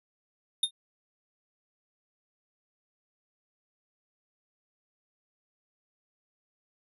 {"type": "tone with exponential decay", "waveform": "square", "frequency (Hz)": 3656, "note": "A#7", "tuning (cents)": -34, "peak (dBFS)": -20, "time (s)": [0.63, 0.71], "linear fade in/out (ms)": 5, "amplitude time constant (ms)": 16, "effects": ["resampled to 32000 Hz"]}